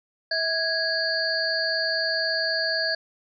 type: tone cluster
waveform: sine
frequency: 648 / 1654 / 4392 / 4721 Hz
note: E5 / G#6 / C#8 / D8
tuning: -30 / -8 / -17 / +8 cents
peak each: -29 / -26 / -29 / -29 dBFS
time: 0.31-2.95 s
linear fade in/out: 5 ms
effects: none